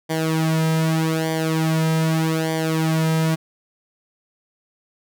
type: tone with flanger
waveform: sawtooth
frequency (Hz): 160.2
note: E3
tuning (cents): -49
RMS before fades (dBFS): -20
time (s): 0.09-3.36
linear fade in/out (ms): 20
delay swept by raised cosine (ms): 0.75 to 2.75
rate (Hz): 0.82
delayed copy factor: -0.8
effects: none